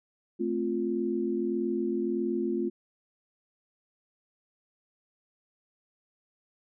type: chord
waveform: sine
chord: F major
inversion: first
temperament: equal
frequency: 220 / 261.6 / 349.2 Hz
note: A3 / C4 / F4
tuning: 0 / 0 / 0 cents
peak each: -32 / -33 / -29 dBFS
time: 0.39-2.7 s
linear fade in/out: 20 ms
effects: none